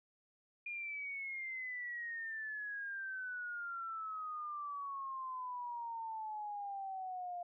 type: exponential sweep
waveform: sine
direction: down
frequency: 2429 to 698.5 Hz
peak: -40 dBFS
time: 0.66-7.43 s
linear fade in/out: 5 ms
effects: none